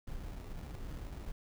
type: noise with sample-and-hold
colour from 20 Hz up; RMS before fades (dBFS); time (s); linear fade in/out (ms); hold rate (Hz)
brown; -43; 0.07-1.32; 5; 1575
effects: none